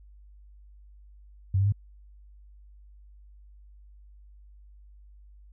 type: tone with pitch steps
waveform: sine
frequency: 95.5 / 98.87 / 102.35 Hz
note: G2 / G2 / G#2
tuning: -45 / +15 / -25 cents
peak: -20 dBFS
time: 1.54-1.723 s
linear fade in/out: 5 ms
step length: 61 ms
effects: added 50 Hz sine -49 dBFS peak until 5.52 s